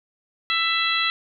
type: harmonic tone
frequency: 664 Hz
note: E5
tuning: 12 cents sharp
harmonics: 2 / 3 / 4 / 5 / 6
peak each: -26 / -26 / -26 / -26 / -26 dBFS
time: 0.5-1.1 s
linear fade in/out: 0 ms
effects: none